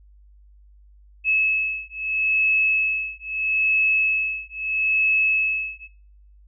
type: beating tone pair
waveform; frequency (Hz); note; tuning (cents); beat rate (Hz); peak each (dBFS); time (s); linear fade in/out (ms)
sine; 2590 / 2590.77; E7 / E7; -31 / -31; 0.77; -22; 1.24-5.88; 50
effects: noise-tail reverb RT60 0.8 s tail -26 dB re dry + added 50 Hz sine -48 dBFS peak until 6.47 s